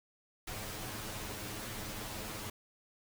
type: noise with comb filter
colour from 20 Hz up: pink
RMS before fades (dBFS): -42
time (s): 0.47-2.5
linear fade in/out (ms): 5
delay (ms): 9.4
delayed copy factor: +0.75
effects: none